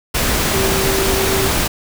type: tone in noise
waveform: sine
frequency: 387.1 Hz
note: G4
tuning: 22 cents flat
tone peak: -19 dBFS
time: 0.53-1.49 s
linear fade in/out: 10 ms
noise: pink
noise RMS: -17 dBFS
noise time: 0.14-1.68 s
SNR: -5 dB
effects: none